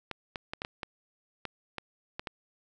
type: clicks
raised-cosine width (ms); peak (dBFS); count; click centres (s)
0.3; -19; 10; 0.113 / 0.358 / 0.535 / 0.619 / 0.649 / 0.832 / 1.453 / 1.783 / 2.195 / 2.272
effects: none

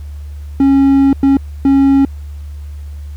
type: tone bursts at uneven times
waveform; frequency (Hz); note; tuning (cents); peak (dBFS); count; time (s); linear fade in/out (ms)
triangle; 274; C#4; -20; -4; 3; 0.6-1.13 / 1.23-1.37 / 1.65-2.05; 2
effects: added 73 Hz sine -24 dBFS peak until 3.16 s + pink hiss -49 dBFS RMS until 3.16 s

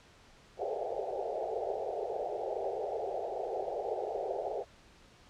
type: band-pass noise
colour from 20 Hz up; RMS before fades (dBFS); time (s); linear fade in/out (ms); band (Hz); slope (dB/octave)
pink; -36; 0.57-4.65; 50; 380 to 810; 96
effects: pink hiss -59 dBFS RMS until 5.29 s + low-pass 6000 Hz 12 dB/octave

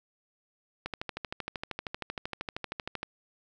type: click train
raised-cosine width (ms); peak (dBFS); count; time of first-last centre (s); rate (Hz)
0.3; -18; 29; 0.86-3.031; 12.9
effects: none

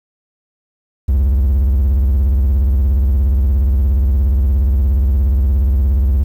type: tone with vibrato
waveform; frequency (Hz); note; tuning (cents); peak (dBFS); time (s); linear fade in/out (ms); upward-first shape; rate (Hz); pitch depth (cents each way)
triangle; 66.8; C2; +36; -8; 1.08-6.24; 10; triangle; 17; 280
effects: 8-bit

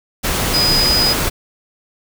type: tone in noise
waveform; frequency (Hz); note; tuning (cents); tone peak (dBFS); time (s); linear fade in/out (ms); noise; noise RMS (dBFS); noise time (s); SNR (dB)
sine; 4972; D#8; -2; -13; 0.53-1.14; 20; pink; -18; 0.23-1.3; +2
effects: none

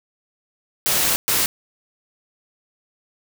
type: noise bursts at uneven times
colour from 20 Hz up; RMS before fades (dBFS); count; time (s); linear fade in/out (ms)
white; -19; 2; 0.86-1.16 / 1.28-1.46; 0
effects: none

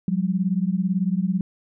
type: beating tone pair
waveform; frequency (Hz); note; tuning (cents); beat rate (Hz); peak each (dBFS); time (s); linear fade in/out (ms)
sine; 179.1 / 197.1; F3 / G3; +44 / +10; 18; -22 / -23; 0.08-1.41; 2
effects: none

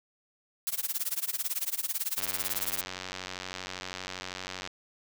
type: noise with tremolo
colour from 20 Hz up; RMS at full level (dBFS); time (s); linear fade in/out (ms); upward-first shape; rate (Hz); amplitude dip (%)
blue; -29; 0.67-2.81; 0; sine; 18; 95
type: click train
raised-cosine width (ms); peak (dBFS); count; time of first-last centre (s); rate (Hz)
0.2; -19; 232; 2.18-4.675; 92.6
effects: none

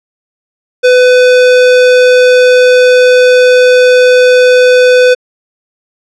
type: tone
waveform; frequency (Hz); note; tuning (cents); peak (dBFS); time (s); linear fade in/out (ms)
square; 501; B4; +25; -3; 0.83-5.15; 20
effects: low-pass 5000 Hz 12 dB/octave

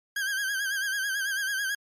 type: tone with vibrato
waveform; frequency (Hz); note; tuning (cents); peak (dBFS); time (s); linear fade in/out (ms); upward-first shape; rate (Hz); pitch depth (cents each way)
40% pulse; 1596; G6; +31; -26; 0.16-1.75; 5; sine; 9.1; 72
effects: MP3 64 kbps

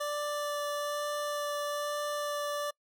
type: tone with vibrato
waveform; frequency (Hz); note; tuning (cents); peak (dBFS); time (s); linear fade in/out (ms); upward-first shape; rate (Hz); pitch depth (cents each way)
25% pulse; 586; D5; -4; -28; 0-2.71; 10; sine; 1.1; 8
effects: noise-tail reverb RT60 0.1 s tail -25 dB re dry

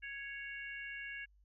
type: harmonic tone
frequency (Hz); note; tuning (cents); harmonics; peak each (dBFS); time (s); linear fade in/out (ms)
554.4; C#5; 0; 3 / 4 / 5; -45 / -47 / -49; 0.02-1.26; 20
effects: added 50 Hz sine -64 dBFS peak until 1.44 s

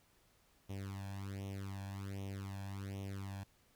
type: tone with flanger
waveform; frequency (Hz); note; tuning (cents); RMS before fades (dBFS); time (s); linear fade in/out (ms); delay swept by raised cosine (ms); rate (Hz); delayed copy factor
sawtooth; 98; G2; 0; -44; 0.69-3.44; 10; 0.32 to 1.21; 1.3; +1
effects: pink hiss -71 dBFS RMS until 3.75 s

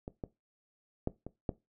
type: clicks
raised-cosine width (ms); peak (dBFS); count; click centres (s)
2; -26 / -24 / -17 / -28 / -18; 5; 0.079 / 0.238 / 1.074 / 1.266 / 1.492
effects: noise-tail reverb RT60 0.2 s tail -18 dB re dry

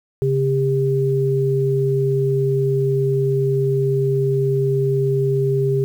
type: tone pair together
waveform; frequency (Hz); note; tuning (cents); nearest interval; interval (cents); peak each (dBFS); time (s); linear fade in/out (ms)
sine; 136.6 / 400; C#3 / G4; -25 / +35; octave + perfect fifth; 1860; -18; 0.22-5.84; 0
effects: 8-bit

